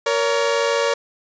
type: tone pair together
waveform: sawtooth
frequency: 466.2 / 564.7 Hz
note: A#4 / C#5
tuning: 0 / +32 cents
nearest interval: minor third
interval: 332 cents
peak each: -16 dBFS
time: 0.06-0.94 s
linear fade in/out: 5 ms
effects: resampled to 16000 Hz